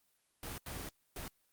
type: noise bursts at uneven times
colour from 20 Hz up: pink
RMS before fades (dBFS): -43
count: 3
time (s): 0.43-0.58 / 0.66-0.89 / 1.16-1.28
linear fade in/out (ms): 2
effects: white hiss -75 dBFS RMS until 1.52 s + Opus 24 kbps